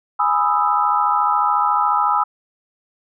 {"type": "chord", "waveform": "sine", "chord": "E major seventh", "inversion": "first", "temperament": "equal", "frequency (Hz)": [830.6, 987.8, 1244.5, 1318.5], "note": ["G#5", "B5", "D#6", "E6"], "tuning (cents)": [0, 0, 0, 0], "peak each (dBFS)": -20, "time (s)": [0.19, 2.24], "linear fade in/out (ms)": 10, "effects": []}